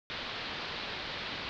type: low-pass noise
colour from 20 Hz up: white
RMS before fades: -39 dBFS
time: 0.1-1.49 s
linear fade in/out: 0 ms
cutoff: 4400 Hz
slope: 48 dB/octave
effects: none